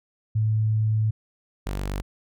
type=tone pair in turn; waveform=sine / sawtooth; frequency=108.9 / 48.51 Hz; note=A2 / G1; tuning=-17 / -17 cents; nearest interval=octave + major second; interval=1400 cents; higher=first; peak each=-19 / -23 dBFS; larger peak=first; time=0.35-1.11 / 1.66-2.02 s; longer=first; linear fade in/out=10 ms; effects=none